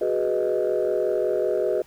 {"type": "chord", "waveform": "sine", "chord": "G# minor seventh", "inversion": "third", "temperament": "equal", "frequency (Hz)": [370, 415.3, 493.9, 622.3], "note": ["F#4", "G#4", "B4", "D#5"], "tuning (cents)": [0, 0, 0, 0], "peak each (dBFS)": -25, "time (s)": [0.01, 1.82], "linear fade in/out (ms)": 5, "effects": ["tanh soft clip ceiling -14 dBFS", "pink hiss -54 dBFS RMS until 1.86 s"]}